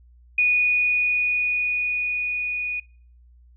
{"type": "tone with level ramp", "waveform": "sine", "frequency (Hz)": 2466, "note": "D#7", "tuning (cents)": -16, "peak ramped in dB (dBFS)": [-15, -24], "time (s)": [0.38, 2.8], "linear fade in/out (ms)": 5, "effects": ["noise-tail reverb RT60 0.5 s tail -25 dB re dry", "added 60 Hz sine -49 dBFS peak until 3.56 s"]}